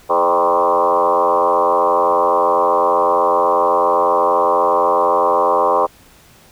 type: tone with frequency modulation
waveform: sine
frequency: 784 Hz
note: G5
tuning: in tune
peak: -11 dBFS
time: 0.09-5.87 s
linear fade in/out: 20 ms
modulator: 87.9 Hz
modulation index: 4.1
effects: pink hiss -47 dBFS RMS until 6.51 s